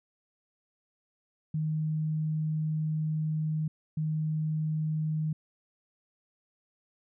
sine tone bursts at uneven times, 155.56 Hz, D#3, in tune, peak -27 dBFS, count 2, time 1.54-3.68 / 3.97-5.33 s, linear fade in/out 5 ms, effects none

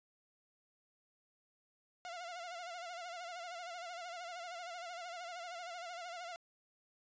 sawtooth tone with vibrato, 698.5 Hz, F5, in tune, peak -40 dBFS, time 2.05-6.36 s, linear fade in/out 0 ms, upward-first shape sine, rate 13 Hz, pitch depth 78 cents each way, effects resampled to 16000 Hz

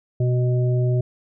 harmonic tone, 124.3 Hz, B2, 12 cents sharp, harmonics 1 / 3 / 5, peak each -17 / -27 / -31 dBFS, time 0.2-1.01 s, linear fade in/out 5 ms, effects none

